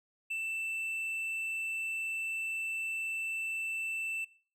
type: tone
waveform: triangle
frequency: 2661 Hz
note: E7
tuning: 16 cents sharp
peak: -31 dBFS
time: 0.3-4.25 s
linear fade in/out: 10 ms
effects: noise-tail reverb RT60 0.4 s tail -19 dB re dry